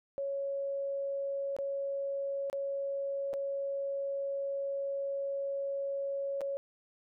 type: tone with dropouts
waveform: sine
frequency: 554.4 Hz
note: C#5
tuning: in tune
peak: -32 dBFS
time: 0.18-6.57 s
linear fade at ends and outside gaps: 0 ms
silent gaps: 1.565-1.587 / 2.499-2.529 / 3.332-3.338 / 6.408-6.415 s
effects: none